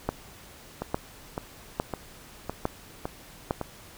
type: two click trains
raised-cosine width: 1 ms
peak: -16 / -11 dBFS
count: 6 / 5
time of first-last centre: 0.82-3.613 / 0.09-3.509 s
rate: 1.79 / 1.17 Hz
effects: pink hiss -49 dBFS RMS until 3.97 s